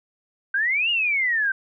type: exponential two-way sweep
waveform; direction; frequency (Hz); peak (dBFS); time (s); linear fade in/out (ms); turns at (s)
sine; up then down; 1540 to 2890 to 1540; -19; 0.54-1.52; 5; 0.9
effects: none